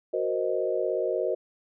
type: chord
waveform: sine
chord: C half-diminished seventh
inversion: second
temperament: equal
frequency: 370 / 466.2 / 523.3 / 622.3 Hz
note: Gb4 / Bb4 / C5 / Eb5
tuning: 0 / 0 / 0 / 0 cents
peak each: -30 dBFS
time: 0.13-1.35 s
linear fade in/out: 10 ms
effects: none